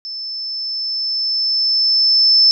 sine tone with level ramp, 5274 Hz, E8, in tune, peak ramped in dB -25 to -7 dBFS, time 0.05-2.51 s, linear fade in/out 0 ms, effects none

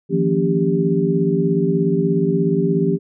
sine tone cluster, 158.2 / 175 / 229.1 / 279.1 / 395.4 Hz, D#3 / F3 / A#3 / C#4 / G4, +29 / +4 / -30 / +12 / +15 cents, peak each -22 / -19 / -25 / -23 / -19 dBFS, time 0.09-2.99 s, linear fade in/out 50 ms, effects none

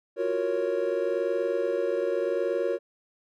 triangle chord, Gb major seventh, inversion third, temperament equal, 349.2 / 370 / 466.2 / 554.4 Hz, F4 / Gb4 / Bb4 / Db5, 0 / 0 / 0 / 0 cents, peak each -31 / -29 / -27 / -27 dBFS, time 0.16-2.79 s, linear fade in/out 50 ms, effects none

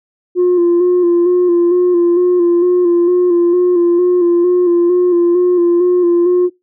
sine tone with vibrato, 352.1 Hz, F4, 14 cents sharp, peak -6 dBFS, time 0.35-6.5 s, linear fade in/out 50 ms, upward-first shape square, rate 2.2 Hz, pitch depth 31 cents each way, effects noise-tail reverb RT60 0.2 s tail -23 dB re dry + tanh soft clip ceiling -6 dBFS

